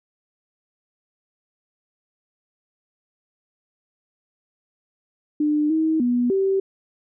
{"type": "tone with pitch steps", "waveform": "sine", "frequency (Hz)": [299.5, 317.7, 243.9, 387.1], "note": ["D4", "D#4", "B3", "G4"], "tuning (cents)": [34, 36, -21, -22], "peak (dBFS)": -17, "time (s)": [5.4, 6.6], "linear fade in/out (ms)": 5, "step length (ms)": 300, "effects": []}